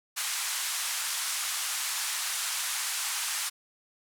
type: band-pass noise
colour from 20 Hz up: white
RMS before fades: -32 dBFS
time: 0.16-3.5 s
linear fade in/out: 20 ms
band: 910 to 11000 Hz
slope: 24 dB/octave
effects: none